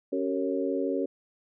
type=harmonic tone with a mistuned harmonic; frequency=92.1 Hz; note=F#2; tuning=7 cents flat; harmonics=3 / 4 / 5 / 6; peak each=-30 / -31 / -32 / -33 dBFS; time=0.12-1.06 s; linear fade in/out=10 ms; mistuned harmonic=4; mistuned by=+60 cents; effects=none